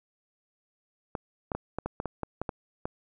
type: clicks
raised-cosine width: 1 ms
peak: -17 dBFS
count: 11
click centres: 1.152 / 1.518 / 1.55 / 1.786 / 1.86 / 2.001 / 2.057 / 2.233 / 2.416 / 2.492 / 2.855 s
effects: none